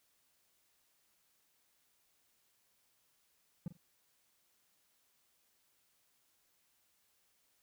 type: tone with echo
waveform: triangle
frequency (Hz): 170.3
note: F3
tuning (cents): -43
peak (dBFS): -34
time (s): 3.66-3.68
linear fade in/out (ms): 2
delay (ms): 45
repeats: 2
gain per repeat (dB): -13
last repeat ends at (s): 3.77
effects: white hiss -75 dBFS RMS until 7.62 s